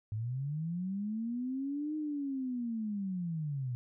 sine linear two-way sweep, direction up then down, 103.3 to 309.5 to 119.6 Hz, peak -33 dBFS, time 0.12-3.75 s, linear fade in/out 0 ms, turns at 1.96 s, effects none

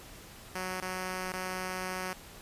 5% pulse tone with dropouts, 185 Hz, F#3, in tune, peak -23 dBFS, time 0.55-2.13 s, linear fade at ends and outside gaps 2 ms, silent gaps 0.801-0.824 / 1.32-1.336 s, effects pink hiss -50 dBFS RMS until 2.41 s + resampled to 32000 Hz

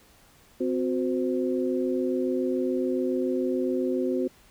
sine tone cluster, 257.9 / 365 / 518 Hz, C4 / F#4 / C5, -25 / -24 / -17 cents, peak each -27 / -27 / -31 dBFS, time 0.6-4.28 s, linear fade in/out 10 ms, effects pink hiss -57 dBFS RMS until 4.5 s

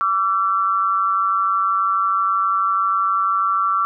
sine tone pair together, 1155 / 1346.9 Hz, D6 / E6, -29 / +37 cents, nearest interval minor third, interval 266 cents, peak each -18 / -19 dBFS, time 0.01-3.85 s, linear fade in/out 0 ms, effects none

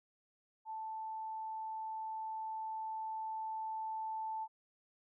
sine tone with level ramp, 880 Hz, A5, in tune, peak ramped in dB -40 to -37 dBFS, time 0.65-4.48 s, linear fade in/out 50 ms, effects none

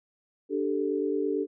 sine chord, D suspended fourth, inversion none, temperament just, 293.7 / 391.6 / 440.5 Hz, D4 / G4 / A4, 0 / -2 / +2 cents, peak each -30 / -29 / -30 dBFS, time 0.49-1.47 s, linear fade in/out 50 ms, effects none

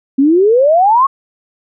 sine exponential sweep, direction up, 261.6 to 1128 Hz, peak -6 dBFS, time 0.18-1.07 s, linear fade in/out 10 ms, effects none

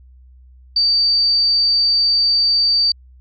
sine tone, 4622 Hz, D8, 28 cents flat, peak -12 dBFS, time 0.76-2.92 s, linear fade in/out 5 ms, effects added 63 Hz sine -42 dBFS peak until 3.2 s

